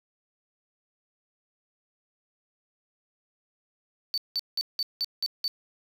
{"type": "tone bursts", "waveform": "triangle", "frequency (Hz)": 4535, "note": "C#8", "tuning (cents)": 39, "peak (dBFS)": -24, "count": 7, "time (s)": [4.14, 5.479], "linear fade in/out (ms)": 0, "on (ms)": 37, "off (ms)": 180, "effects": ["11-bit"]}